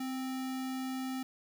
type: tone with sample-and-hold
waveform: sine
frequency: 259.7 Hz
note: C4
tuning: 13 cents flat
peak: -34 dBFS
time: 0-1.23 s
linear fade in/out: 5 ms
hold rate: 1050 Hz
effects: none